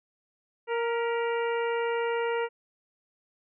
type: harmonic tone with a mistuned harmonic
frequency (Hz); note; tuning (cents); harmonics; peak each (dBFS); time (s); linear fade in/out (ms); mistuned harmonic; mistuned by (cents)
466.2; A#4; 0; 1 / 2 / 3 / 4 / 5 / 6; -27 / -33 / -37 / -39 / -41 / -43; 0.67-2.49; 50; 4; +49
effects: none